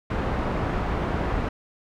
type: low-pass noise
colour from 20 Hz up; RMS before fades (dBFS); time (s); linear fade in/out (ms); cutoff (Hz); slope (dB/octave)
pink; -26; 0.1-1.49; 5; 1400; 12
effects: none